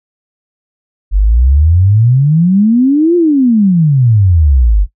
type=exponential two-way sweep; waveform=sine; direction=up then down; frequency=45.59 to 356.5 to 45.59 Hz; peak=-5 dBFS; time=1.11-4.87 s; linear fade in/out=50 ms; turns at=3.16 s; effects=noise-tail reverb RT60 0.1 s tail -18 dB re dry